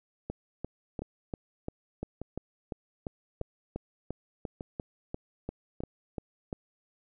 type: two click trains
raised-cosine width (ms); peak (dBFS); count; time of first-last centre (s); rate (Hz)
2; -24 / -21; 5 / 19; 1.02-5.805 / 0.3-6.528; 0.836 / 2.89
effects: none